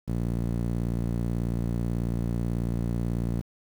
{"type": "tone with band-pass filter", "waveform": "sawtooth", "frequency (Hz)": 58.27, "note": "A#1", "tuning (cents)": 0, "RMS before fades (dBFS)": -28, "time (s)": [0.07, 3.42], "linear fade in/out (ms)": 20, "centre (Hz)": 170, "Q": 1.1, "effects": ["8-bit"]}